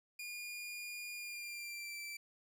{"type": "tone with pitch glide", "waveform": "sawtooth", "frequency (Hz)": [2427, 2335], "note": ["D#7", "D7"], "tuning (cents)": [-44, -11], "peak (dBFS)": -40, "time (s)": [0.19, 2.17], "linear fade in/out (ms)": 5, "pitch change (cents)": -67, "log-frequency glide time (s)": [1.15, 2], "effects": []}